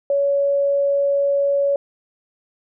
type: tone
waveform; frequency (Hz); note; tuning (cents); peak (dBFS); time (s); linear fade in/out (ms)
sine; 562; C#5; +24; -15; 0.1-1.76; 2
effects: none